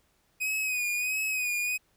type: tone with vibrato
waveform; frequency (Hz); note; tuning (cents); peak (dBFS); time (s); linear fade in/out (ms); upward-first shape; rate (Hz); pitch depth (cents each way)
45% pulse; 2500; D#7; +8; -27; 0.4-1.78; 20; sine; 1.5; 51
effects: pink hiss -69 dBFS RMS until 1.96 s